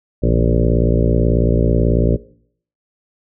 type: harmonic tone with a mistuned harmonic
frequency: 58.27 Hz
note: A#1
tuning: in tune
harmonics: 1 / 2 / 3 / 4 / 5 / 6 / 7 / 8 / 9 / 10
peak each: -16 / -19 / -21 / -22 / -23 / -24 / -24 / -25 / -26 / -26 dBFS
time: 0.22-2.17 s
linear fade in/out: 20 ms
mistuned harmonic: 3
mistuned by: -87 cents
effects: noise-tail reverb RT60 0.6 s tail -19 dB re dry